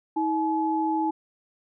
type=tone pair together; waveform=sine; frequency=319.9 / 854 Hz; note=D#4 / G#5; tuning=+48 / +48 cents; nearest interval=octave + perfect fourth; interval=1700 cents; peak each=-25 / -25 dBFS; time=0.16-1.11 s; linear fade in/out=10 ms; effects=none